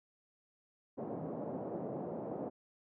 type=band-pass noise; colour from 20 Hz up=white; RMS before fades=-41 dBFS; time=0.97-2.5 s; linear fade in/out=20 ms; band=140 to 640 Hz; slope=24 dB/octave; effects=none